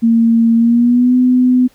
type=tone with pitch glide; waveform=sine; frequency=229.4 to 251.6 Hz; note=A#3 to B3; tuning=-28 to +32 cents; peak=-7 dBFS; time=0.02-1.68 s; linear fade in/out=20 ms; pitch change=+160 cents; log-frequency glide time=0.56-1.15 s; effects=pink hiss -52 dBFS RMS until 1.74 s